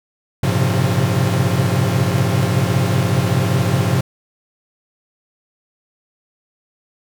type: tone cluster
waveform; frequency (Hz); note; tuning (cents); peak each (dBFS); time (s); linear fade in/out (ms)
45% pulse; 99.5 / 114 / 130.3 / 135.4 / 176.5; G2 / A#2 / C3 / C#3 / F3; +26 / -38 / -7 / -40 / +19; -21; 0.43-4.01; 5
effects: none